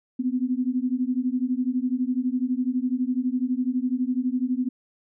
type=beating tone pair; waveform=sine; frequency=246.9 / 258.9 Hz; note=B3 / C4; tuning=0 / -18 cents; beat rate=12 Hz; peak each=-25 dBFS; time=0.19-4.69 s; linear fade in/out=10 ms; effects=none